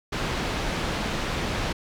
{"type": "low-pass noise", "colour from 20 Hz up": "pink", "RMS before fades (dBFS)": -28, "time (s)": [0.12, 1.73], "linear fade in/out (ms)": 10, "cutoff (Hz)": 4300, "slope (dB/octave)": 12, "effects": []}